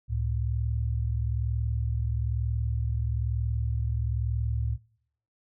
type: tone pair together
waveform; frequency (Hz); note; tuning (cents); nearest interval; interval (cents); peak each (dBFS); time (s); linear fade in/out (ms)
sine; 69.93 / 111; C#2 / A2; +16 / +16; minor sixth; 800; -28; 0.08-4.78; 50
effects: noise-tail reverb RT60 0.8 s tail -26 dB re dry